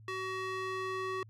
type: tone with band-pass filter sweep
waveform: square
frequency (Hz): 376.8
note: F#4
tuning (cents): +32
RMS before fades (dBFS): -37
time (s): 0.08-1.23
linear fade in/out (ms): 2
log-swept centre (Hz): 1800 to 1200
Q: 0.85
effects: added 109 Hz sine -52 dBFS peak until 1.29 s